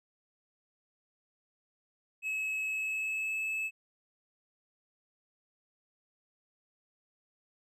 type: tone with pitch glide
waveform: triangle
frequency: 2577 to 2604 Hz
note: E7 to E7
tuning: -40 to -22 cents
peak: -30 dBFS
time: 2.22-3.71 s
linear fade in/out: 50 ms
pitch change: +18 cents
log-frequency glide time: 2.65-3.43 s
effects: none